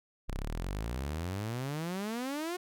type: exponential sweep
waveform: sawtooth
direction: up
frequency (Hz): 30.18 to 368.1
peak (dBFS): -30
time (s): 0.28-2.57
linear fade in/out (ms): 10
effects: none